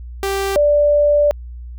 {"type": "tone pair in turn", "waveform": ["sawtooth", "sine"], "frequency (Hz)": [392, 586.3], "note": ["G4", "D5"], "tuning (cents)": [0, -3], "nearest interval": "perfect fifth", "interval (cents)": 697, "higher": "second", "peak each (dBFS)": [-14, -10], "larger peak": "second", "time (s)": [[0.23, 0.56], [0.56, 1.31]], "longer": "second", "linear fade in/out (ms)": 0, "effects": ["added 60 Hz sine -29 dBFS peak until 1.78 s"]}